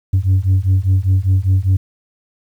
sine beating tone pair, 92.3 / 97.3 Hz, F#2 / G2, -4 / -12 cents, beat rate 5 Hz, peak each -12 dBFS, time 0.13-1.77 s, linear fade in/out 10 ms, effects tanh soft clip ceiling -8 dBFS + 8-bit

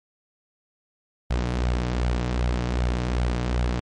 sawtooth tone with flanger, 60.8 Hz, B1, 26 cents flat, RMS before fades -24 dBFS, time 1.3-3.8 s, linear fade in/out 10 ms, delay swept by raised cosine 1.3 to 6.9 ms, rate 2.6 Hz, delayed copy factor +0.5, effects low-pass 6000 Hz 12 dB/octave + MP3 48 kbps

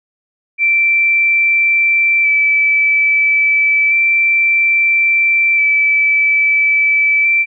sine tone with vibrato, 2326 Hz, D7, 17 cents flat, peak -9 dBFS, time 0.58-7.46 s, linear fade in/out 50 ms, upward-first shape square, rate 0.3 Hz, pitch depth 12 cents each way, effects none

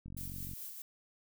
click train, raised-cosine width 5 ms, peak -34 dBFS, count 23, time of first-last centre 0.06-0.535 s, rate 46.3 Hz
violet noise with tremolo, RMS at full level -44 dBFS, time 0.17-0.82 s, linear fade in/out 2 ms, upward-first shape sine, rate 4.8 Hz, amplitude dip 40%
effects none

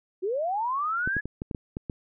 sine linear sweep, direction up, 349.2 to 1711 Hz, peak -25 dBFS, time 0.22-1.21 s, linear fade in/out 20 ms
clicks, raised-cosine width 3 ms, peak -19 dBFS, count 8, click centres 1.075 / 1.167 / 1.256 / 1.419 / 1.512 / 1.548 / 1.769 / 1.898 s
effects none

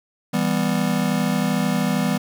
square chord, E minor, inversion none, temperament just, 164.81 / 197.78 / 247.2 Hz, E3 / G3 / B3, 0 / +16 / +2 cents, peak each -25 / -23 / -24 dBFS, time 0.33-2.18 s, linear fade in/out 10 ms, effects 8-bit

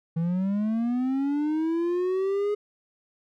triangle linear sweep, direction up, 161.5 to 418.5 Hz, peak -21 dBFS, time 0.16-2.55 s, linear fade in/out 10 ms, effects none

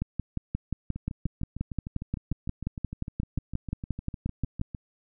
two click trains, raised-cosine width 5 ms, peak -23 / -16 dBFS, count 26 / 27, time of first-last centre 0.96-4.748 / 0.02-4.614 s, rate 6.6 / 5.66 Hz, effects none

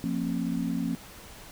sine tone cluster, 174.5 / 230.6 / 269.7 Hz, F3 / A#3 / C#4, -1 / -19 / -47 cents, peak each -31 dBFS, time 0.04-0.95 s, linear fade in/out 0 ms, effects pink hiss -47 dBFS RMS until 1.51 s

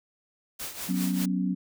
white noise with tremolo, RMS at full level -34 dBFS, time 0.59-1.26 s, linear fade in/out 10 ms, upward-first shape triangle, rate 5.1 Hz, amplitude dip 75%
sine chord, F# suspended fourth, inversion none, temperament equal, 185 / 246.9 / 277.2 Hz, F#3 / B3 / C#4, 0 / 0 / 0 cents, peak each -26 / -32 / -31 dBFS, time 0.88-1.55 s, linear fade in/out 20 ms
effects none

